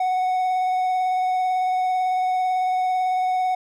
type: tone with vibrato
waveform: triangle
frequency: 740 Hz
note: F#5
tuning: in tune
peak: -17 dBFS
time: 0-3.55 s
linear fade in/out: 5 ms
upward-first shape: sine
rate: 18 Hz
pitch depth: 13 cents each way
effects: none